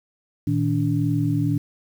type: tone cluster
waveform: sine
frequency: 115 / 156.9 / 288.2 Hz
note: A#2 / D#3 / D4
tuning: -23 / +15 / -33 cents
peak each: -23 dBFS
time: 0.47-1.58 s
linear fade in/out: 5 ms
effects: 8-bit